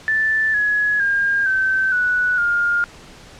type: tone with pitch steps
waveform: sine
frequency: 1760 / 1684.4 / 1612.1 / 1542.8 / 1476.6 / 1413.1 Hz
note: A6 / G#6 / G6 / G6 / F#6 / F6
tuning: 0 / +24 / +48 / -28 / -4 / +20 cents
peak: -15 dBFS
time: 0.08-2.84 s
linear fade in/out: 0 ms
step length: 460 ms
effects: pink hiss -42 dBFS RMS until 3.39 s + low-pass 7000 Hz 12 dB/octave